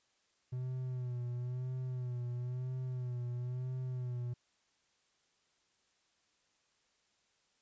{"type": "tone with vibrato", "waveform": "triangle", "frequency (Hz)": 125.1, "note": "B2", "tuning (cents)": 23, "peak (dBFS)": -34, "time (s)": [0.52, 4.34], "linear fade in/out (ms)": 10, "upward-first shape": "sine", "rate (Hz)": 1, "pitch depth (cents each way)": 49, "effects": ["white hiss -75 dBFS RMS until 7.61 s", "resampled to 16000 Hz"]}